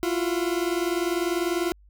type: tone pair together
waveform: 40% pulse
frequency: 337.5 / 357.6 Hz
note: E4 / F4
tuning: +41 / +41 cents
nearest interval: minor second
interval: 100 cents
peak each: -25 / -26 dBFS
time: 0.03-1.72 s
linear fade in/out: 0 ms
effects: added 50 Hz sine -51 dBFS peak until 1.89 s